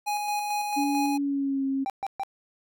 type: tone with tremolo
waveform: square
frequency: 830.6 Hz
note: G#5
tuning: in tune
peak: -26 dBFS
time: 0.06-1.18 s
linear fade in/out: 20 ms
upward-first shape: square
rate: 4.5 Hz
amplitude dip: 30%
type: tone with pitch glide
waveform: sine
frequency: 285.8 to 270.4 Hz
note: D4 to C#4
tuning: -47 to -43 cents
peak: -24 dBFS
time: 0.76-1.85 s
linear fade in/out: 20 ms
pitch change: -96 cents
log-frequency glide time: 1.11-1.64 s
type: tone bursts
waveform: triangle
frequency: 784 Hz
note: G5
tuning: in tune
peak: -25 dBFS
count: 3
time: 1.86-2.234 s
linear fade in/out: 0 ms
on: 38 ms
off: 130 ms
effects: none